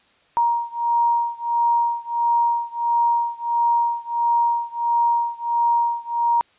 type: beating tone pair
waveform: sine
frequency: 940 / 941.5 Hz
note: A#5 / A#5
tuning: +14 / +17 cents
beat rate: 1.5 Hz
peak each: -20 / -21 dBFS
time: 0.37-6.41 s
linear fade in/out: 0 ms
effects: white hiss -58 dBFS RMS until 6.58 s + resampled to 8000 Hz